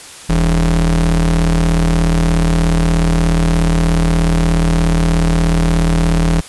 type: ring-modulated tone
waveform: square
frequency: 61.2 Hz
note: B1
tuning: 15 cents flat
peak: -8 dBFS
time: 0.29-6.41 s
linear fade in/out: 10 ms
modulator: 104 Hz
effects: white hiss -34 dBFS RMS until 6.48 s + resampled to 24000 Hz